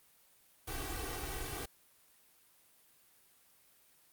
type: noise with comb filter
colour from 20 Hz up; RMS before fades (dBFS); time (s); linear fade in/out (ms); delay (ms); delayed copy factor
pink; -40; 0.67-1.66; 10; 2.6; +0.9
effects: white hiss -66 dBFS RMS until 4.12 s + Opus 32 kbps